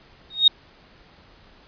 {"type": "tone with exponential growth", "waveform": "sine", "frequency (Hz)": 3729, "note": "A#7", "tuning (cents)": 0, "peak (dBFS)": -7, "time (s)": [0.3, 0.48], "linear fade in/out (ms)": 5, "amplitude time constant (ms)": 39, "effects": ["pink hiss -52 dBFS RMS until 1.67 s", "resampled to 11025 Hz"]}